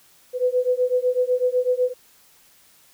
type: beating tone pair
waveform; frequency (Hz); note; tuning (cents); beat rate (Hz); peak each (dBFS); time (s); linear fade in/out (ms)
sine; 496.8 / 504.8; B4 / B4; +10 / +38; 8; -21; 0.33-1.94; 50
effects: white hiss -55 dBFS RMS until 2.93 s